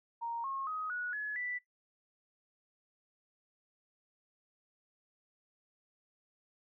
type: tone with pitch steps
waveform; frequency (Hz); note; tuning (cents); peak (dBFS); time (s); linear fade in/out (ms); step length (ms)
sine; 932 / 1083 / 1258.5 / 1462.5 / 1699.5 / 1974.8; A#5 / C#6 / D#6 / F#6 / G#6 / B6; -1 / -41 / +19 / -21 / +39 / -1; -35; 0.21-1.59; 20; 230
effects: noise-tail reverb RT60 0.2 s tail -26 dB re dry